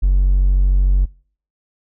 triangle tone, 46.7 Hz, F#1, 17 cents sharp, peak -7 dBFS, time 0.02-1.06 s, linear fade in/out 20 ms, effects noise-tail reverb RT60 0.5 s tail -26 dB re dry + tanh soft clip ceiling -6 dBFS

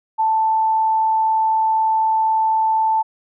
sine tone, 882 Hz, A5, 4 cents sharp, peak -14 dBFS, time 0.18-3.03 s, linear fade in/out 20 ms, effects none

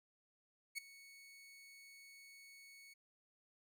sawtooth tone with ADSR envelope, 2217 Hz, C#7, in tune, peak -35 dBFS, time 0.75-2.94 s, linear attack 30 ms, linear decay 8 ms, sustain -19 dB, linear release 12 ms, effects none

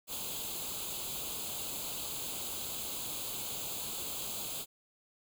white noise with comb filter, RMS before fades -39 dBFS, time 0.07-4.66 s, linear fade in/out 50 ms, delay 0.27 ms, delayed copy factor +0.8, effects none

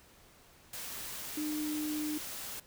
sine tone in noise, 303.1 Hz, D#4, 45 cents flat, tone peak -33 dBFS, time 1.37-2.18 s, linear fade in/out 5 ms, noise white, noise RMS -42 dBFS, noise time 0.73-2.6 s, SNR +6 dB, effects pink hiss -60 dBFS RMS until 2.66 s

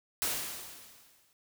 white noise with exponential decay, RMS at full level -30 dBFS, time 0.22-1.33 s, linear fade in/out 0 ms, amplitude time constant 240 ms, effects none

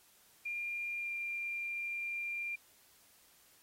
sine tone with pitch glide, 2400 to 2386 Hz, D7 to D7, +37 to +27 cents, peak -36 dBFS, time 0.45-2.56 s, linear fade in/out 10 ms, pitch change -10 cents, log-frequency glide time 1-1.11 s, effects white hiss -65 dBFS RMS until 3.62 s + AAC 48 kbps

